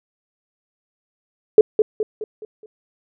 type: tone with echo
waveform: sine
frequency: 430 Hz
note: A4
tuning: 40 cents flat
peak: -3 dBFS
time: 1.58-1.61 s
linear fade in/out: 2 ms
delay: 210 ms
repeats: 5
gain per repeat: -7 dB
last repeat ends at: 2.66 s
effects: none